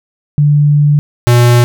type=tone pair in turn; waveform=sine / square; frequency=146.83 / 120.8 Hz; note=D3 / B2; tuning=0 / -38 cents; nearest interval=minor third; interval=338 cents; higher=first; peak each=-5 dBFS; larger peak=neither; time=0.38-0.99 / 1.27-1.64 s; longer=first; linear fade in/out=0 ms; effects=none